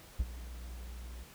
triangle tone with ADSR envelope, 60 Hz, B1, 49 cents flat, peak -23 dBFS, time 0.19-1.24 s, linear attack 12 ms, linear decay 40 ms, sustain -17 dB, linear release 14 ms, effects pink hiss -55 dBFS RMS until 1.34 s

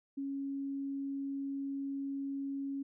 sine tone, 276 Hz, C#4, 7 cents flat, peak -35 dBFS, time 0.17-2.83 s, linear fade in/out 10 ms, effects none

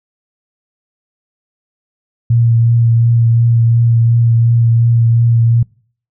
sine tone with vibrato, 116.54 Hz, A#2, in tune, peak -7 dBFS, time 2.3-5.63 s, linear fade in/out 5 ms, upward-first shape triangle, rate 2.8 Hz, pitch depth 20 cents each way, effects noise-tail reverb RT60 0.5 s tail -25 dB re dry

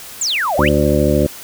sine exponential two-way sweep, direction down then up, 7902 to 543 to 3245 Hz, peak -15 dBFS, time 0.21-0.69 s, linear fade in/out 5 ms, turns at 0.56 s
harmonic tone, 73.42 Hz, D2, in tune, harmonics 1 / 2 / 3 / 4 / 5 / 7 / 8, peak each -19 / -19 / -19 / -19 / -19 / -19 / -19 dBFS, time 0.58-1.27 s, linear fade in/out 10 ms
effects white hiss -34 dBFS RMS until 1.43 s

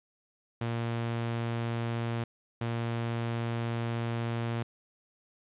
sawtooth tone bursts at uneven times, 116.54 Hz, A#2, in tune, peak -26 dBFS, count 2, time 0.61-2.24 / 2.61-4.63 s, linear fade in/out 5 ms, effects resampled to 8000 Hz + 10-bit

